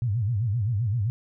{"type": "tone with vibrato", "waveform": "sine", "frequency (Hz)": 110, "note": "A2", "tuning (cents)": 0, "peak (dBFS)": -22, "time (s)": [0.02, 1.1], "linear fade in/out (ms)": 0, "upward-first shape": "sine", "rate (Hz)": 7.7, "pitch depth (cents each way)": 220, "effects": []}